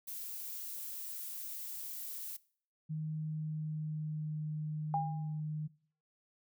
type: noise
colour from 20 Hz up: violet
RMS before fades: -43 dBFS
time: 0.07-2.37 s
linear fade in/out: 10 ms
type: tone with pitch glide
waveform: sine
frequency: 155.56 to 153.24 Hz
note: D#3 to D#3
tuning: 0 to -26 cents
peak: -35 dBFS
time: 2.89-5.68 s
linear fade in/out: 20 ms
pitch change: -26 cents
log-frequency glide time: 3.15-4.43 s
type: tone with exponential decay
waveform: sine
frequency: 808 Hz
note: G#5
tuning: 48 cents flat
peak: -28 dBFS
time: 4.94-5.4 s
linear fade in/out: 1 ms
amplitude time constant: 99 ms
effects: noise-tail reverb RT60 0.5 s tail -21 dB re dry